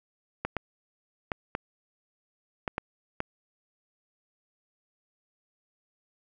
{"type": "clicks", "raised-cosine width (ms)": 0.5, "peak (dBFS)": -14, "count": 7, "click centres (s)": [0.45, 0.567, 1.318, 1.551, 2.678, 2.781, 3.204], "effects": []}